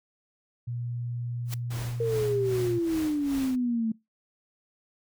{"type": "tone", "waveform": "sine", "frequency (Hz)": 120, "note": "B2", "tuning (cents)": -49, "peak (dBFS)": -30, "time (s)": [0.67, 2.79], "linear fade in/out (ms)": 10}
{"type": "noise with exponential growth", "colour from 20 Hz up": "white", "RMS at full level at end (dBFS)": -32, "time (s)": [1.45, 1.54], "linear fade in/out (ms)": 2, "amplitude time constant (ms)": 18}
{"type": "noise with tremolo", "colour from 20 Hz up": "pink", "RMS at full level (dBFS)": -39, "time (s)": [1.7, 3.56], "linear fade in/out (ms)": 10, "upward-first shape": "sine", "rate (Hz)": 2.5, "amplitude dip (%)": 80}
{"type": "exponential sweep", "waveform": "sine", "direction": "down", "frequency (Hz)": [466.2, 219.2], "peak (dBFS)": -24, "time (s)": [2, 3.92], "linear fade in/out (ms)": 5}
{"effects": ["noise-tail reverb RT60 0.2 s tail -23 dB re dry"]}